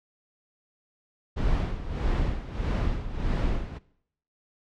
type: noise with tremolo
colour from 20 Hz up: brown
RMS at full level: -24 dBFS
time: 1.36-3.79 s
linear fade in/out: 20 ms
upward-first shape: sine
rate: 1.6 Hz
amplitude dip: 75%
effects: noise-tail reverb RT60 0.7 s tail -20 dB re dry + low-pass 4000 Hz 12 dB/octave